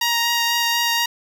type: tone with vibrato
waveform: 10% pulse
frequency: 939 Hz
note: A#5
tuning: 12 cents sharp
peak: -9 dBFS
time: 0.01-1.06 s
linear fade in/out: 5 ms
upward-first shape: sine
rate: 4.1 Hz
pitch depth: 11 cents each way
effects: none